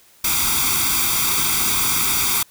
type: noise with comb filter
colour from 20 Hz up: white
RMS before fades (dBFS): -19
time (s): 0.24-2.43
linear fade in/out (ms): 5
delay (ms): 0.85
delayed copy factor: +0.9
effects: white hiss -52 dBFS RMS until 2.5 s